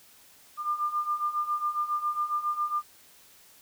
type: beating tone pair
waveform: sine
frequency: 1196 / 1203.3 Hz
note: D6 / D6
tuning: +31 / +42 cents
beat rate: 7.3 Hz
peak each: -32 / -28 dBFS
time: 0.57-2.83 s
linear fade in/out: 50 ms
effects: white hiss -56 dBFS RMS until 3.61 s